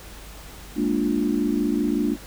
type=chord; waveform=sine; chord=Bb dominant seventh; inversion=third; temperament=equal; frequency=207.7 / 233.1 / 293.7 / 349.2 Hz; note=Ab3 / Bb3 / D4 / F4; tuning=0 / 0 / 0 / 0 cents; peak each=-27 / -25 / -23 / -28 dBFS; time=0.75-2.17 s; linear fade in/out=50 ms; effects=added 50 Hz sine -43 dBFS peak until 2.26 s + pink hiss -43 dBFS RMS until 2.26 s